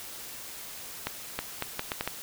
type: accelerating click train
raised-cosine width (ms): 0.3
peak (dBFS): -13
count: 7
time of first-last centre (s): 1.07-2.076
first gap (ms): 320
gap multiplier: 0.73
effects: white hiss -42 dBFS RMS until 2.22 s